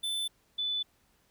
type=tone pair in turn; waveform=square / sine; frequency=3520 / 3492 Hz; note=A7 / A7; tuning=0 / -14 cents; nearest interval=unison; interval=14 cents; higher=first; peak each=-31 / -29 dBFS; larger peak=second; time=0.03-0.28 / 0.58-0.83 s; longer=neither; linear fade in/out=10 ms; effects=pink hiss -69 dBFS RMS until 1.3 s